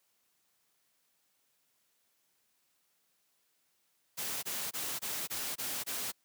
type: noise bursts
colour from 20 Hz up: white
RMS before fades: -37 dBFS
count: 7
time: 4.17-6.122 s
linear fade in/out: 20 ms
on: 260 ms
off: 22 ms
effects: white hiss -75 dBFS RMS until 6.24 s + high-pass 100 Hz 12 dB/octave